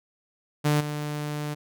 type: tone with level steps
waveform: sawtooth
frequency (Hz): 148.7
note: D3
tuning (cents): +22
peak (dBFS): -16 / -25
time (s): 0.64-1.55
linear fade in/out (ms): 20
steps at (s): 0.8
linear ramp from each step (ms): 10
effects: none